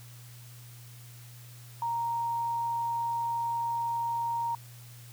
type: tone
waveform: sine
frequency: 932.3 Hz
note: A#5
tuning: in tune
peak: -28 dBFS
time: 1.82-4.55 s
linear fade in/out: 2 ms
effects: added 120 Hz sine -47 dBFS peak until 5.12 s + white hiss -54 dBFS RMS until 5.12 s